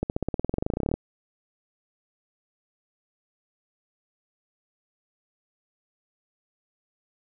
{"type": "accelerating click train", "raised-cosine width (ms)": 2, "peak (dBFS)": -12, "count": 22, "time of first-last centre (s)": [0.03, 0.94], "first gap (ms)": 69, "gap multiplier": 0.95, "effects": []}